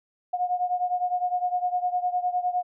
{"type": "beating tone pair", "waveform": "sine", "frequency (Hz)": [718, 727.8], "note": ["F5", "F#5"], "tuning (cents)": [48, -29], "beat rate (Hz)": 9.8, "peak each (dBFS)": [-25, -28], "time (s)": [0.33, 2.63], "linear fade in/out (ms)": 10, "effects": []}